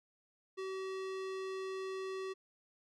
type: tone with low-pass filter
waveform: square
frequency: 380.9 Hz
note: G4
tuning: 50 cents flat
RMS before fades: -41 dBFS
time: 0.57-2.34 s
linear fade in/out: 20 ms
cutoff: 5600 Hz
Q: 0.66
effects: none